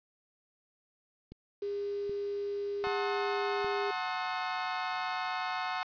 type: click train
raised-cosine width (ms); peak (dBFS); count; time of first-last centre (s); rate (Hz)
3; -34; 4; 1.32-3.646; 1.29
type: tone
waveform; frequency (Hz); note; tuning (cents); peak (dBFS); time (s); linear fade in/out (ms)
sine; 404.9; G#4; -44; -32; 1.62-3.91; 5
type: chord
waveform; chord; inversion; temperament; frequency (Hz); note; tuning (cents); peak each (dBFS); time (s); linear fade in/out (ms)
30% pulse; F# diminished seventh; none; just; 740 / 888 / 1065.6 / 1278.7; F#5 / A5 / C6 / Eb6; 0 / +16 / +31 / +47; -33 / -37 / -36 / -37; 2.84-5.83; 0
effects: resampled to 11025 Hz + 9-bit